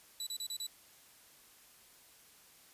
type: tone bursts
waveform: 25% pulse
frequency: 3951 Hz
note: B7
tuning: in tune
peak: -34 dBFS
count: 5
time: 0.2-0.667 s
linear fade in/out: 2 ms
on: 67 ms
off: 33 ms
effects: white hiss -61 dBFS RMS until 2.73 s + resampled to 32000 Hz